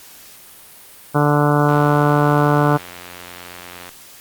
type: harmonic tone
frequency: 146.83 Hz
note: D3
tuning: in tune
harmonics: 1 / 2 / 3 / 4 / 5 / 6 / 7 / 8 / 9 / 10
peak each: -16 / -19 / -21 / -22 / -23 / -24 / -24 / -25 / -26 / -26 dBFS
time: 1.14-2.78 s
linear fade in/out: 20 ms
type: click train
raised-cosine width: 0.3 ms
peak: -18 dBFS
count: 196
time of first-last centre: 1.69-3.891 s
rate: 88.6 Hz
effects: white hiss -42 dBFS RMS until 4.2 s + Opus 48 kbps